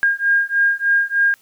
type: beating tone pair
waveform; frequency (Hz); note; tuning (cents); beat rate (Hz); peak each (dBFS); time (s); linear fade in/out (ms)
sine; 1615 / 1618.3; G#6 / G#6; -49 / -45; 3.3; -17; 0.03-1.34; 0
effects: white hiss -55 dBFS RMS until 1.41 s